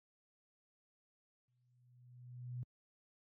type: tone with exponential growth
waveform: sine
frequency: 123.47 Hz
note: B2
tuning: in tune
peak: -38 dBFS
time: 1.48-2.63 s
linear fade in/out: 0 ms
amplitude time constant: 250 ms
effects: high-pass 80 Hz 12 dB/octave